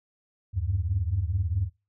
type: tone cluster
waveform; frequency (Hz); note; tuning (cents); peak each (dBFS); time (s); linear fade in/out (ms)
sine; 78.3 / 96.5 / 101.2; D#2 / G2 / G#2; +11 / -27 / -44; -28 / -26 / -33; 0.53-1.7; 50
effects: noise-tail reverb RT60 0.3 s tail -25 dB re dry + tanh soft clip ceiling -15 dBFS